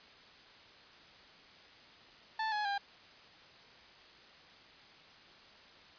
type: tone with pitch steps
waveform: 30% pulse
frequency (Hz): 880 / 840.3 / 802.3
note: A5 / G#5 / G5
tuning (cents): 0 / +20 / +40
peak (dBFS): -30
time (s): 2.39-2.78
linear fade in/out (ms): 5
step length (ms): 130
effects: white hiss -57 dBFS RMS until 5.98 s + resampled to 11025 Hz